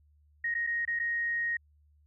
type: tone with dropouts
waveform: sine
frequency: 1872 Hz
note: A#6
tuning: 7 cents sharp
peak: -28 dBFS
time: 0.44-1.57 s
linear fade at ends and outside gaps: 5 ms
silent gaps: 0.542-0.549 / 0.667-0.671 / 0.852-0.876 / 0.991-0.997 s
effects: added 74 Hz sine -61 dBFS peak until 2.06 s